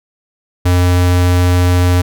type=tone; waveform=square; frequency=89.3 Hz; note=F2; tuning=39 cents sharp; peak=-9 dBFS; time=0.65-2.02 s; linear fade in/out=10 ms; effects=none